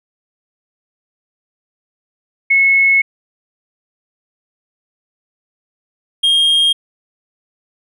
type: tone pair in turn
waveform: sine / triangle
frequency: 2189 / 3231 Hz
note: C#7 / G#7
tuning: -22 / -48 cents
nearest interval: perfect fifth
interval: 674 cents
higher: second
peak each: -8 dBFS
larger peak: neither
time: 2.5-3.02 / 6.23-6.73 s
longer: first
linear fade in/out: 10 ms
effects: none